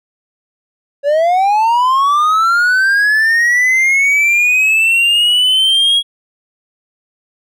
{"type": "linear sweep", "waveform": "triangle", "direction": "up", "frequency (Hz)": [554.4, 3322], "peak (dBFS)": -7, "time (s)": [1.03, 6.03], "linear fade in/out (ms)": 50, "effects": []}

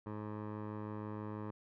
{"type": "tone with low-pass filter", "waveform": "15% pulse", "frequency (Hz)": 106.2, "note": "G#2", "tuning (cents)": 39, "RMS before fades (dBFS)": -43, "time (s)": [0.06, 1.51], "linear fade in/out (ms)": 5, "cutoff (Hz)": 1100, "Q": 1.4, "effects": []}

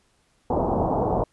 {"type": "low-pass noise", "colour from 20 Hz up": "white", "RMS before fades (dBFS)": -23, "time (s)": [0.5, 1.24], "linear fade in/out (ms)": 5, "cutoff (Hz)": 930, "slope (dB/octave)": 48, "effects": ["pink hiss -65 dBFS RMS until 1.32 s", "resampled to 24000 Hz"]}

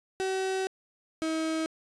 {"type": "tone pair in turn", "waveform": "35% pulse", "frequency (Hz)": [380.1, 319.6], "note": ["F#4", "D#4"], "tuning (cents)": [47, 47], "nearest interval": "minor third", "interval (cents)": 300, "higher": "first", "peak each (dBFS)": -26, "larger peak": "neither", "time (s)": [[0.2, 0.67], [1.22, 1.66]], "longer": "first", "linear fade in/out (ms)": 0, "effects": ["resampled to 22050 Hz"]}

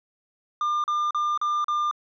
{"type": "tone bursts", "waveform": "triangle", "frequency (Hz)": 1200, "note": "D6", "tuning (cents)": 37, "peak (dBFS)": -20, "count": 5, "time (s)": [0.61, 1.912], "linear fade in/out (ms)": 2, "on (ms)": 230, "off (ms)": 38, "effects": ["resampled to 16000 Hz"]}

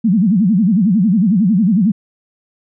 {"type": "tone with vibrato", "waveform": "sine", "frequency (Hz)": 200.2, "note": "G3", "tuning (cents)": 37, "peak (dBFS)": -9, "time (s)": [0.04, 1.92], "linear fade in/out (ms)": 10, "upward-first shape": "sine", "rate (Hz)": 11, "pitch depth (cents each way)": 260, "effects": []}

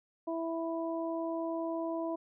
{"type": "harmonic tone", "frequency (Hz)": 329.6, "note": "E4", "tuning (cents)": 0, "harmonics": [1, 2, 3], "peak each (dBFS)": [-35, -36, -42], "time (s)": [0.27, 2.16], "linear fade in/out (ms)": 10, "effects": []}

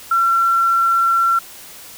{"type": "tone", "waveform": "sine", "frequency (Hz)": 1358, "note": "F6", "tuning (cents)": -49, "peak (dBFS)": -12, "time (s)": [0.11, 1.39], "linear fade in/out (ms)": 5, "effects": ["white hiss -38 dBFS RMS until 1.97 s"]}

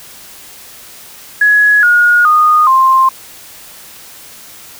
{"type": "tone with pitch steps", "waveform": "sine", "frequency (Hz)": [1681, 1438.3, 1230.6, 1052.9], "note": ["G#6", "F#6", "D#6", "C6"], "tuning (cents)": [20, -49, -19, 11], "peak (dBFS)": -5, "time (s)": [1.41, 3.09], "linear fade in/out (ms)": 5, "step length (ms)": 420, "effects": ["white hiss -35 dBFS RMS until 4.79 s"]}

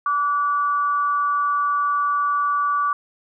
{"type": "tone pair together", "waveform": "sine", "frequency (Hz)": [1154, 1456.2], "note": ["D6", "F#6"], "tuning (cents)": [-31, -28], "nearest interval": "major third", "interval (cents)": 403, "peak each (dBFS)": [-18, -28], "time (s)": [0.06, 2.93], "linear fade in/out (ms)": 2, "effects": []}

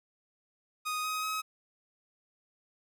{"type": "tone with pitch steps", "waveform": "sawtooth", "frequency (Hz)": [1244.5, 1259, 1273.6], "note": ["D#6", "D#6", "D#6"], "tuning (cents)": [0, 20, 40], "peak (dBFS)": -28, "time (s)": [0.85, 1.42], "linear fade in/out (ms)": 20, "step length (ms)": 190, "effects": []}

